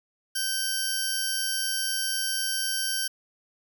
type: tone pair together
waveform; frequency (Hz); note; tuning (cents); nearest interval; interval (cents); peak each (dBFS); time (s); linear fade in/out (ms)
15% pulse; 1552 / 5572; G6 / F8; -18 / -5; octave + minor seventh; 2213; -23; 0.35-3.08; 10
effects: none